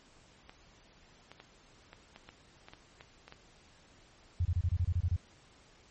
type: clicks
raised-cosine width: 0.3 ms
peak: -32 dBFS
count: 11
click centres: 0.495 / 1.316 / 1.401 / 1.931 / 2.161 / 2.29 / 2.685 / 2.735 / 3.009 / 3.28 / 3.324 s
type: tone bursts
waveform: sine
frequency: 87.31 Hz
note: F2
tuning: in tune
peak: -26 dBFS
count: 10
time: 4.4-5.163 s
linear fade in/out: 5 ms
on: 52 ms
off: 27 ms
effects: pink hiss -61 dBFS RMS until 5.9 s + MP3 32 kbps